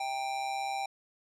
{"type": "tone with amplitude modulation", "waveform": "square", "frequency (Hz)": 788, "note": "G5", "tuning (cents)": 9, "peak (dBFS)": -30, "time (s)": [0, 0.86], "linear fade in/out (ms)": 5, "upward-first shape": "sine", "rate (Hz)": 136, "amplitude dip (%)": 55, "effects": ["low-pass 8000 Hz 12 dB/octave"]}